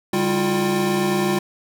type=tone cluster; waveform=square; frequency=141.6 / 198.4 / 326.7 / 354.9 / 777 Hz; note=C#3 / G3 / E4 / F4 / G5; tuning=+37 / +21 / -15 / +28 / -16 cents; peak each=-31 / -23 / -31 / -22 / -29 dBFS; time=0.13-1.39 s; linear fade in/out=5 ms; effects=none